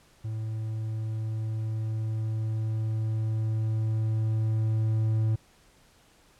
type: tone with level ramp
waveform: triangle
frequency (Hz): 110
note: A2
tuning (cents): 0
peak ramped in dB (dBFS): -28 to -20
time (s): 0.24-5.36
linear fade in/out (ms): 10
effects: pink hiss -60 dBFS RMS until 6.39 s + low-pass 11000 Hz 12 dB/octave